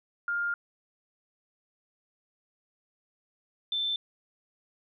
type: tone pair in turn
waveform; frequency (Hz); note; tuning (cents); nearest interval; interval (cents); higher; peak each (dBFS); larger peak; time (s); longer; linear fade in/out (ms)
sine; 1406 / 3543; F6 / A7; +11 / +11; octave + major third; 1600; second; -27; neither; 0.28-0.54 / 3.72-3.96; first; 2
effects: none